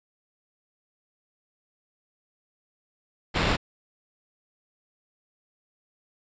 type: noise with sample-and-hold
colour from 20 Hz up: pink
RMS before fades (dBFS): -24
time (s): 3.34-3.57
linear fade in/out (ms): 20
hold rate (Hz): 6300
effects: resampled to 16000 Hz